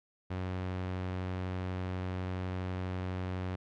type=tone; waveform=sawtooth; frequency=92.1 Hz; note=F#2; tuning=7 cents flat; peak=-30 dBFS; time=0.3-3.56 s; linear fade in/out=10 ms; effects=low-pass 3000 Hz 12 dB/octave